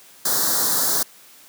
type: band-stop noise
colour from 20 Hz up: white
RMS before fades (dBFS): -20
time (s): 0.25-1.03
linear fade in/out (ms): 5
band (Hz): 1700 to 3900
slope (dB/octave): 48
effects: white hiss -48 dBFS RMS until 1.48 s + high-pass 150 Hz 12 dB/octave